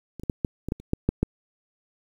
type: clicks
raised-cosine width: 3 ms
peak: -25 / -23 / -11 / -10 / -17 / -12 / -30 / -9 / -7 / -8 dBFS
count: 10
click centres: 0.197 / 0.235 / 0.298 / 0.448 / 0.686 / 0.721 / 0.8 / 0.934 / 1.09 / 1.23 s
effects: 8-bit